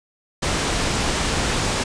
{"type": "low-pass noise", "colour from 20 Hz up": "pink", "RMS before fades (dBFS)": -22, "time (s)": [0.42, 1.84], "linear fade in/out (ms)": 10, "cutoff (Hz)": 9100, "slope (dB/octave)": 24, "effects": ["resampled to 22050 Hz"]}